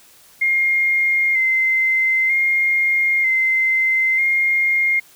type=tone with vibrato; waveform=sine; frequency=2100 Hz; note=C7; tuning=6 cents sharp; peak=-14 dBFS; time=0.41-5 s; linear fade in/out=10 ms; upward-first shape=square; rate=0.53 Hz; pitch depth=23 cents each way; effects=white hiss -49 dBFS RMS until 5.15 s